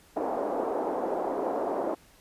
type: band-pass noise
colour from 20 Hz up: white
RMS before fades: -30 dBFS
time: 0.16-1.95 s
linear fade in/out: 10 ms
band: 290 to 770 Hz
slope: 24 dB/octave
effects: pink hiss -58 dBFS RMS until 2.2 s + resampled to 32000 Hz